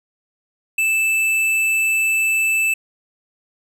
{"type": "tone with tanh clipping", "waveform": "triangle", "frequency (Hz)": 2637, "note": "E7", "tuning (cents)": 0, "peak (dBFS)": -17, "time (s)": [0.78, 2.74], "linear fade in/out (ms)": 5, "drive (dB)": 17, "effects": []}